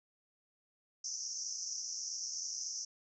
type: band-pass noise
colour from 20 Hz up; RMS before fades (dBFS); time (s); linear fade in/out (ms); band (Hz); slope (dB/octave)
pink; -41; 1.04-2.85; 5; 5400 to 6300; 96
effects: none